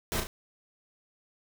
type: noise with echo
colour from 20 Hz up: pink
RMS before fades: -31 dBFS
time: 0.12-0.2 s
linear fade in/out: 0 ms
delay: 35 ms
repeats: 2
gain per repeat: -5 dB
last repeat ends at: 0.27 s
effects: none